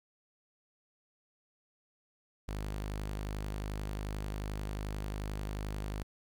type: tone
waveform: sawtooth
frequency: 51.3 Hz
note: G#1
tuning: 21 cents flat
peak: -32 dBFS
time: 2.48-6.03 s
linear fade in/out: 5 ms
effects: 12-bit